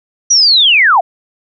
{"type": "linear sweep", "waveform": "sine", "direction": "down", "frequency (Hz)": [5920, 630], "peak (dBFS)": -5, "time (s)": [0.3, 1.01], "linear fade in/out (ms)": 10, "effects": []}